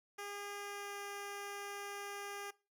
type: tone with pitch glide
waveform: 10% pulse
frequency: 406 to 403.7 Hz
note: G#4 to G#4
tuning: -39 to -49 cents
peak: -35 dBFS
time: 0.18-2.51 s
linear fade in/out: 10 ms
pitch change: -10 cents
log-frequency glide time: 0.58-0.99 s
effects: noise-tail reverb RT60 0.3 s tail -20 dB re dry